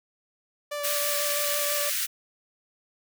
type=tone with vibrato; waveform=sawtooth; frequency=583 Hz; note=D5; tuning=13 cents flat; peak=-26 dBFS; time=0.71-1.9 s; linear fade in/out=10 ms; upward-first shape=sine; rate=6.1 Hz; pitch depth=13 cents each way
type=high-pass noise; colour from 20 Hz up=white; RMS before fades=-28 dBFS; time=0.83-2.07 s; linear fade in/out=20 ms; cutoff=1400 Hz; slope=48 dB/octave
effects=none